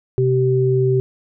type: tone pair together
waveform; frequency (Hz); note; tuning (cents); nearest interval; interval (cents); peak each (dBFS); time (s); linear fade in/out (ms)
sine; 128.75 / 385.8; C3 / G4; -28 / -28; octave + perfect fifth; 1900; -16; 0.18-1; 0
effects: none